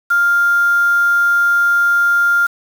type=tone with quantisation; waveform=sine; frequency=1400 Hz; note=F6; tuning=4 cents sharp; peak=-10 dBFS; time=0.1-2.47 s; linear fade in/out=10 ms; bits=5; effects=none